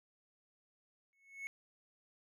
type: tone with exponential growth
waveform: triangle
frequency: 2200 Hz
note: C#7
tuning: 14 cents flat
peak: -36 dBFS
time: 1.13-1.47 s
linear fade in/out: 0 ms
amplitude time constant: 72 ms
effects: none

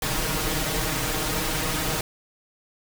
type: noise with comb filter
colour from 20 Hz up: pink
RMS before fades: -26 dBFS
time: 0.02-2.01 s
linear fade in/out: 2 ms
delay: 6.4 ms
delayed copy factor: +0.85
effects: none

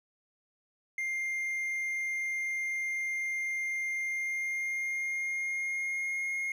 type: tone with pitch glide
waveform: triangle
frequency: 2108 to 2144 Hz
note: C7 to C7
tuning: +12 to +42 cents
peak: -29 dBFS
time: 0.98-6.52 s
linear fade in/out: 2 ms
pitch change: +30 cents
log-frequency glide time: 4-6.31 s
effects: none

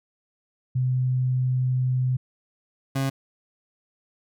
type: tone pair in turn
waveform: sine / 30% pulse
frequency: 127.7 / 135.32 Hz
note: C3 / C#3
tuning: -42 / -41 cents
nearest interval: minor second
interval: 101 cents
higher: second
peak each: -20 dBFS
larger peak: neither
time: 0.75-2.17 / 2.95-3.1 s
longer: first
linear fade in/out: 10 ms
effects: none

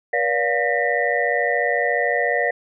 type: tone cluster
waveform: sine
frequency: 481 / 575 / 707 / 1824 / 1961 Hz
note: B4 / D5 / F5 / A#6 / B6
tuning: -46 / -37 / +21 / -38 / -13 cents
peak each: -24 dBFS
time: 0.13-2.51 s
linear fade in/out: 5 ms
effects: none

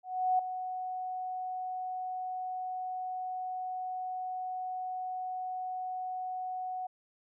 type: tone with ADSR envelope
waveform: sine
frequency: 740 Hz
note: F#5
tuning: in tune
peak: -23 dBFS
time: 0.03-6.87 s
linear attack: 360 ms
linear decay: 4 ms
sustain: -11 dB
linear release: 8 ms
effects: none

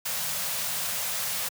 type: band-stop noise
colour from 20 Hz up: white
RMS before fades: -30 dBFS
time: 0.05-1.49 s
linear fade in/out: 10 ms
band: 220 to 470 Hz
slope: 96 dB/octave
effects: high-pass 100 Hz 12 dB/octave

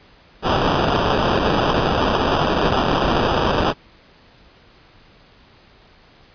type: noise with sample-and-hold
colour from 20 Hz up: blue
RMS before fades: -18 dBFS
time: 0.42-3.74 s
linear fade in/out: 50 ms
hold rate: 2100 Hz
effects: pink hiss -50 dBFS RMS until 6.34 s + resampled to 11025 Hz

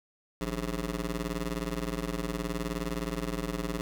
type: ring-modulated tone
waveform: 15% pulse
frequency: 116.54 Hz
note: A#2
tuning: in tune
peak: -22 dBFS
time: 0.41-3.81 s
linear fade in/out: 0 ms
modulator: 67.9 Hz
effects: none

